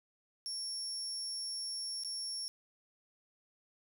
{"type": "tone with dropouts", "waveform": "35% pulse", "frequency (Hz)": 5480, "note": "F8", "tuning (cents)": -34, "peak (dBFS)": -35, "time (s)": [0.46, 2.48], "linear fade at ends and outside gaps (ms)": 0, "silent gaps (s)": [2.036, 2.047], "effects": []}